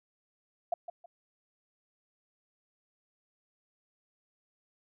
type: tone with echo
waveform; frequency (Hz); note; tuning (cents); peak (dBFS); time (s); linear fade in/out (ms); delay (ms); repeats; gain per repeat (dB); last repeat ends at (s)
sine; 689; F5; -24; -26; 0.72-0.74; 5; 160; 2; -11; 1.06
effects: none